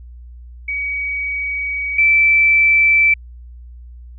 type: tone pair in turn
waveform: sine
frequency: 2263 / 2325 Hz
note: C#7 / D7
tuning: +35 / -18 cents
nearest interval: unison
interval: 47 cents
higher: second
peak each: -19 / -9 dBFS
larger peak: second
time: 0.68-1.98 / 1.98-3.14 s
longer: first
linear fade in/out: 5 ms
effects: added 60 Hz sine -34 dBFS peak until 4.18 s